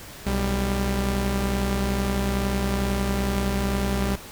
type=tone pair together; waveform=sawtooth; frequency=62.3 / 197.79 Hz; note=B1 / G3; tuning=+16 / +16 cents; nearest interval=octave + minor sixth; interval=2000 cents; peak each=-21 dBFS; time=0.26-4.16 s; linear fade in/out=10 ms; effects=pink hiss -41 dBFS RMS until 4.31 s